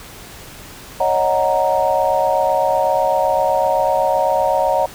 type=chord; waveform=sine; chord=D# minor seventh; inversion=third; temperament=equal; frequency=554.4 / 622.3 / 740 / 932.3 Hz; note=C#5 / D#5 / F#5 / A#5; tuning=0 / 0 / 0 / 0 cents; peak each=-19 dBFS; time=1-4.86 s; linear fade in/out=5 ms; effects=pink hiss -37 dBFS RMS until 4.94 s